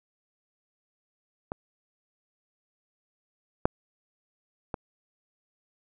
clicks, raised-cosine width 1 ms, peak -18 / -6 / -17 dBFS, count 3, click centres 1.519 / 3.655 / 4.742 s, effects none

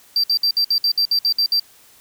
triangle tone bursts, 4699 Hz, D8, in tune, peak -13 dBFS, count 11, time 0.16-1.597 s, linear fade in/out 2 ms, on 77 ms, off 59 ms, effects white hiss -50 dBFS RMS until 2 s

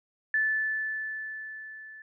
sine tone with level ramp, 1747 Hz, A6, 13 cents flat, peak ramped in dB -22 to -44 dBFS, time 0.34-2.02 s, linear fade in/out 2 ms, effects none

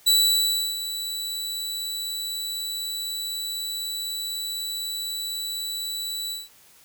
sawtooth tone with ADSR envelope, 3948 Hz, B7, 1 cent flat, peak -12 dBFS, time 0.06-6.49 s, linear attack 15 ms, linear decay 680 ms, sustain -13 dB, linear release 180 ms, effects white hiss -54 dBFS RMS until 6.84 s

